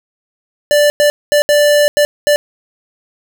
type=tone bursts at uneven times; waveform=square; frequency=587.3 Hz; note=D5; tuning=in tune; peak=-8 dBFS; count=6; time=0.71-0.9 / 1-1.1 / 1.32-1.42 / 1.49-1.88 / 1.97-2.05 / 2.27-2.36 s; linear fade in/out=0 ms; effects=none